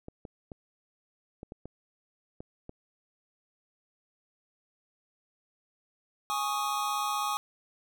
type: clicks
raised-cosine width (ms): 2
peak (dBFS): -28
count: 8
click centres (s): 0.084 / 0.252 / 0.518 / 1.431 / 1.521 / 1.656 / 2.405 / 2.694
type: chord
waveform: square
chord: Ab suspended fourth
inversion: none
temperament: equal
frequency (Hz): 830.6 / 1108.7 / 1244.5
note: Ab5 / Db6 / Eb6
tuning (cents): 0 / 0 / 0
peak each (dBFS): -34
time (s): 6.3-7.37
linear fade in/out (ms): 0
effects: none